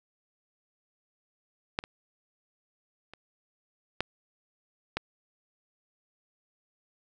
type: clicks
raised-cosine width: 0.3 ms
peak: -11 / -26 / -29 / -11 / -13 dBFS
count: 5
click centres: 1.789 / 1.839 / 3.136 / 4.006 / 4.97 s
effects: none